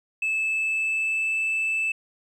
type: tone with pitch glide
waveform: sine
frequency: 2615 to 2633 Hz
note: E7 to E7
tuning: -15 to -3 cents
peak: -20 dBFS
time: 0.22-1.92 s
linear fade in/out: 5 ms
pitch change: +12 cents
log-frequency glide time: 0.33-1.38 s
effects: tanh soft clip ceiling -21 dBFS + 10-bit